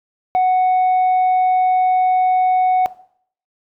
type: tone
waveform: sine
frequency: 740 Hz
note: F#5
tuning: in tune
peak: -9 dBFS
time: 0.35-2.86 s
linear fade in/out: 0 ms
effects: noise-tail reverb RT60 0.6 s tail -18 dB re dry + tanh soft clip ceiling -11 dBFS